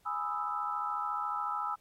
sine chord, E major seventh, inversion first, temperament equal, 830.6 / 987.8 / 1244.5 / 1318.5 Hz, G#5 / B5 / D#6 / E6, 0 / 0 / 0 / 0 cents, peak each -38 / -39 / -39 / -34 dBFS, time 0.05-1.76 s, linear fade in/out 20 ms, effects pink hiss -68 dBFS RMS until 1.8 s + MP3 64 kbps

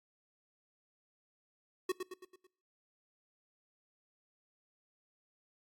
square tone with echo, 370 Hz, F#4, in tune, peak -31 dBFS, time 1.89-1.92 s, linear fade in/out 5 ms, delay 110 ms, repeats 5, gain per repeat -6 dB, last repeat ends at 2.47 s, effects noise-tail reverb RT60 0.5 s tail -22 dB re dry + AAC 64 kbps

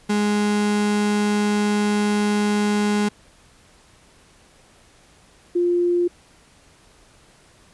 35% pulse / sine tone pair in turn, 207.7 / 350.3 Hz, G#3 / F4, 0 / +5 cents, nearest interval major sixth, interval 905 cents, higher second, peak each -16 dBFS, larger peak neither, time 0.09-3.09 / 5.55-6.08 s, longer first, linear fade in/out 10 ms, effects pink hiss -53 dBFS RMS until 7.73 s + resampled to 24000 Hz

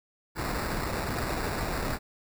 pink noise with sample-and-hold, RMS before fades -31 dBFS, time 0.35-1.99 s, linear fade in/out 50 ms, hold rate 3150 Hz, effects none

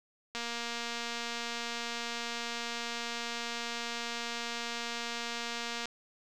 click train, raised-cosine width 0.2 ms, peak -20 dBFS, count 1295, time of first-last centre 0.35-5.856 s, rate 235 Hz, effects none

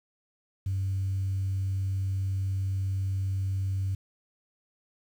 sine tone, 96.2 Hz, G2, 32 cents flat, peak -25 dBFS, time 0.66-3.95 s, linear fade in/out 5 ms, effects tanh soft clip ceiling -23 dBFS + 9-bit

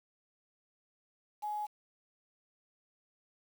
sine tone with quantisation, 840 Hz, G#5, 19 cents sharp, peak -34 dBFS, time 1.42-1.67 s, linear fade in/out 20 ms, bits 9, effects none

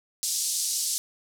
pink band-pass noise, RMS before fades -28 dBFS, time 0.23-0.98 s, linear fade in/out 0 ms, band 4900 to 11000 Hz, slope 24 dB/octave, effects none

